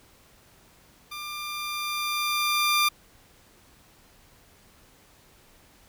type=tone with level ramp; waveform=15% pulse; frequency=1193 Hz; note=D6; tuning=27 cents sharp; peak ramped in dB=-29 to -13 dBFS; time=1.11-2.89 s; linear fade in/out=10 ms; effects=pink hiss -57 dBFS RMS until 5.88 s